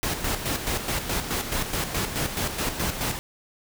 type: noise with tremolo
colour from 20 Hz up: pink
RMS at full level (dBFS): -26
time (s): 0.03-3.19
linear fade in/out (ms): 0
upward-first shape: square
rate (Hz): 4.7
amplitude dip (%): 55
effects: none